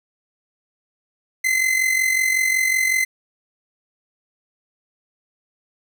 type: tone with amplitude modulation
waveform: 45% pulse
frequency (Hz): 2054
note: C7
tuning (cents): -33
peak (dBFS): -14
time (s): 1.44-3.05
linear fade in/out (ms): 10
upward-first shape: sine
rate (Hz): 45.4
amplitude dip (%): 60
effects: none